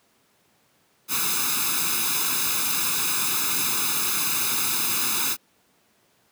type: noise with comb filter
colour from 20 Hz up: white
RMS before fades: -24 dBFS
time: 1.08-5.37 s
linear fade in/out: 50 ms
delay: 0.79 ms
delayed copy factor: +0.85
effects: pink hiss -63 dBFS RMS until 6.31 s + high-pass 150 Hz 12 dB/octave